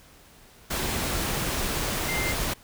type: tone in noise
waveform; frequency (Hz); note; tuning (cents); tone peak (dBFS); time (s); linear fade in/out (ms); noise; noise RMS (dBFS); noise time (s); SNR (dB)
sine; 2093; C7; 0; -29; 2.08-2.33; 10; pink; -28; 0.7-2.54; -4
effects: pink hiss -53 dBFS RMS until 2.63 s